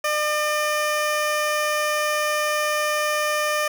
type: tone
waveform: 15% pulse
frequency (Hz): 602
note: D5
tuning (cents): +43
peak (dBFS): -14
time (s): 0.04-3.68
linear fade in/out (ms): 5
effects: none